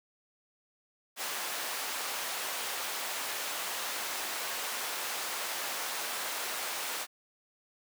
pink high-pass noise, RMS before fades -36 dBFS, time 1.16-7.07 s, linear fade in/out 50 ms, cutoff 730 Hz, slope 12 dB/octave, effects none

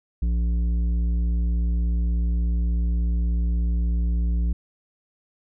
sine tone with tanh clipping, 58.27 Hz, A#1, in tune, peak -21 dBFS, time 0.22-4.53 s, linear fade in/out 5 ms, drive 9 dB, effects none

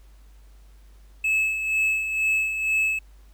triangle tone with tremolo, 2598 Hz, E7, 26 cents flat, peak -17 dBFS, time 1.24-2.99 s, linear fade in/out 5 ms, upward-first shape sine, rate 2.1 Hz, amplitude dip 55%, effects added 50 Hz sine -47 dBFS peak until 3.33 s + pink hiss -62 dBFS RMS until 3.33 s

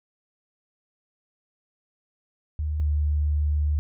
sine tone pair in turn, 75.8 / 74.41 Hz, D#2 / D2, -45 / +23 cents, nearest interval unison, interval 32 cents, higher first, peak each -24 / -20 dBFS, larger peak second, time 2.59-2.8 / 2.8-3.79 s, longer second, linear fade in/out 0 ms, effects none

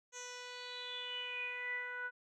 10% pulse tone with low-pass filter sweep, 493.9 Hz, B4, in tune, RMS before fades -43 dBFS, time 0.12-2.11 s, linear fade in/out 50 ms, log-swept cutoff 6400 to 1500 Hz, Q 9.2, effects none

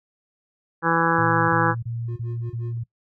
harmonic tone, 166.1 Hz, E3, 13 cents sharp, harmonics 1 / 2 / 3 / 5 / 6 / 7 / 8 / 9 / 10, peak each -26 / -26 / -26 / -26 / -26 / -26 / -26 / -26 / -26 dBFS, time 0.82-1.75 s, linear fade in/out 50 ms
sine tone bursts, 116.54 Hz, A#2, in tune, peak -26 dBFS, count 5, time 1.18-2.838 s, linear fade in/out 10 ms, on 310 ms, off 27 ms
triangle tone with tremolo, 356.6 Hz, F4, 36 cents sharp, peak -34 dBFS, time 2.08-2.78 s, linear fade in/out 5 ms, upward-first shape sine, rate 5.6 Hz, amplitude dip 100%
effects noise-tail reverb RT60 0.1 s tail -21 dB re dry

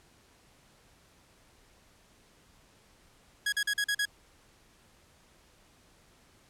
sawtooth tone bursts, 1661.2 Hz, G#6, in tune, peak -23 dBFS, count 6, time 3.46-4.054 s, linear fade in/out 5 ms, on 64 ms, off 42 ms, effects pink hiss -62 dBFS RMS until 6.49 s + low-pass 11000 Hz 12 dB/octave

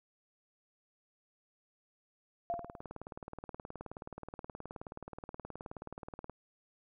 sine tone with exponential decay, 690 Hz, F5, 21 cents flat, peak -30 dBFS, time 2.5-2.81 s, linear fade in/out 0 ms, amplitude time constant 66 ms
click train, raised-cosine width 1 ms, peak -29 dBFS, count 72, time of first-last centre 2.54-6.297 s, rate 18.9 Hz
effects none

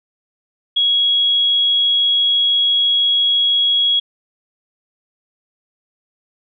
sine tone, 3322 Hz, G#7, in tune, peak -12 dBFS, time 0.76-4 s, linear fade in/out 10 ms, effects none

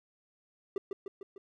triangle tone with echo, 392 Hz, G4, in tune, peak -27 dBFS, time 0.76-0.78 s, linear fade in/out 2 ms, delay 150 ms, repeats 4, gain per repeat -4 dB, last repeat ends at 1.38 s, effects none

